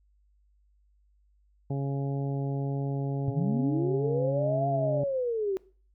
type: harmonic tone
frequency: 138.59 Hz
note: C#3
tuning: in tune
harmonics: 1 / 2 / 3 / 4 / 5 / 6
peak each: -28 / -36 / -38 / -43 / -44 / -47 dBFS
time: 1.7-5.04 s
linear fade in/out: 5 ms
type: linear two-way sweep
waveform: sine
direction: up then down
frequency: 116.54 to 698.5 to 371.8 Hz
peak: -26 dBFS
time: 3.28-5.57 s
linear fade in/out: 0 ms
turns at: 4.68 s
effects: noise-tail reverb RT60 0.4 s tail -20 dB re dry + added 50 Hz sine -62 dBFS peak until 5.94 s